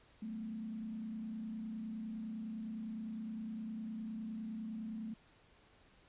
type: tone with frequency modulation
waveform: sine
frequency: 220 Hz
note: A3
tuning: in tune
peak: -40 dBFS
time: 0.22-5.14 s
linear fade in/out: 5 ms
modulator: 29.8 Hz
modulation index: 0.59
effects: pink hiss -66 dBFS RMS until 6.08 s + resampled to 8000 Hz